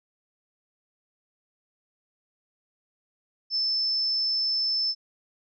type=tone; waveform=sine; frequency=5274 Hz; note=E8; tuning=in tune; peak=-23 dBFS; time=3.5-4.95 s; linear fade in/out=50 ms; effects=none